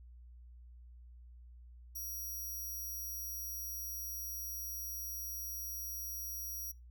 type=tone; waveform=5% pulse; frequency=5740 Hz; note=F8; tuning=47 cents sharp; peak=-34 dBFS; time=1.95-6.72 s; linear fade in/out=10 ms; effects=noise-tail reverb RT60 0.2 s tail -22 dB re dry + added 60 Hz sine -52 dBFS peak until 6.9 s